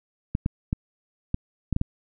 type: clicks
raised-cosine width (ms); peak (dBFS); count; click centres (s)
5; -11; 7; 0.351 / 0.461 / 0.729 / 1.344 / 1.727 / 1.764 / 1.814
effects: none